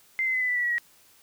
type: tone with pitch steps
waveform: sine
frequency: 2081 / 2055 / 2029 / 2003 / 1977.9 / 1952.9 / 1928.2 / 1903.9 Hz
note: C7 / C7 / B6 / B6 / B6 / B6 / B6 / A#6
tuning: -10 / -32 / +46 / +24 / +2 / -20 / -42 / +36 cents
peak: -23 dBFS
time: 0.19-0.782 s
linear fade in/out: 0 ms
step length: 74 ms
effects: white hiss -58 dBFS RMS until 1.22 s